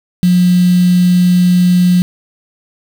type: tone with quantisation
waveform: sine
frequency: 179.1 Hz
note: F3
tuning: 44 cents sharp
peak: -6 dBFS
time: 0.23-2.02 s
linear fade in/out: 0 ms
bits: 4
effects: none